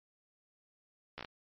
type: slowing click train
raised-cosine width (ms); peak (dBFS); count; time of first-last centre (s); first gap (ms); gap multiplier
0.3; -25; 5; 1.18-1.248; 13; 1.18
effects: MP3 32 kbps